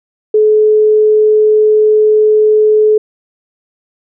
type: tone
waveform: sine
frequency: 428.4 Hz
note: A4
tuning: 46 cents flat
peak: -5 dBFS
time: 0.34-2.98 s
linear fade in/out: 5 ms
effects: none